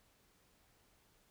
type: silence
effects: pink hiss -71 dBFS RMS until 1.3 s